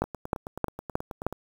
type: two click trains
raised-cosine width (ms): 1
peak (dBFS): -10 / -21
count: 5 / 13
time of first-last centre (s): 0.02-1.266 / 0.04-1.326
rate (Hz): 3.21 / 9.33
effects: 7-bit